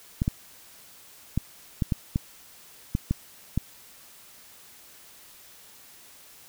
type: clicks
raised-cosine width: 5 ms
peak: -11 dBFS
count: 9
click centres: 0.219 / 0.279 / 1.376 / 1.822 / 1.922 / 2.159 / 2.951 / 3.11 / 3.576 s
effects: white hiss -51 dBFS RMS until 6.48 s